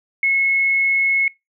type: tone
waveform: sine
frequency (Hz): 2182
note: C#7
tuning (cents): -28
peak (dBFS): -14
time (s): 0.23-1.28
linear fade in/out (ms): 2
effects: noise-tail reverb RT60 0.2 s tail -22 dB re dry